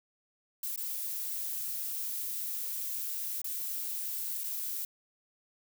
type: noise with dropouts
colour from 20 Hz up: violet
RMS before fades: -36 dBFS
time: 0.63-4.85 s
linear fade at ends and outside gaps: 2 ms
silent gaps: 0.761-0.776 / 3.417-3.443 / 4.436-4.44 s
effects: none